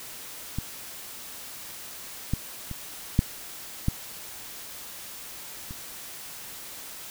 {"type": "clicks", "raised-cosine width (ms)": 5, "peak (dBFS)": [-16, -12, -22, -6, -10, -26], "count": 6, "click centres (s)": [0.586, 2.336, 2.713, 3.191, 3.884, 5.709], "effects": ["white hiss -41 dBFS RMS until 7.1 s"]}